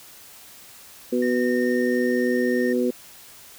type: harmonic tone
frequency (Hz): 123.47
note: B2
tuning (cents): 0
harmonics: 2 / 3 / 4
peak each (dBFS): -22 / -24 / -25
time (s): 1.12-2.91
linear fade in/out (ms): 10
type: tone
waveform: triangle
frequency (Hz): 1833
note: A#6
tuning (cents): -30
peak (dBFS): -28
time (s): 1.22-2.73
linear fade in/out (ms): 5
effects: white hiss -46 dBFS RMS until 3.58 s